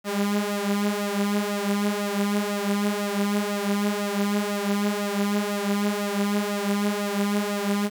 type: tone with flanger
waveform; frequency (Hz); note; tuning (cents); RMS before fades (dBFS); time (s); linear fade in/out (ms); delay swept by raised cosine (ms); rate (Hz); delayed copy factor
sawtooth; 203.8; G#3; -32; -25; 0.04-7.9; 50; 1.5 to 5.9; 2; +0.75
effects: 8-bit